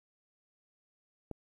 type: click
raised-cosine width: 2 ms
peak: -26 dBFS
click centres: 1.313 s
effects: 11-bit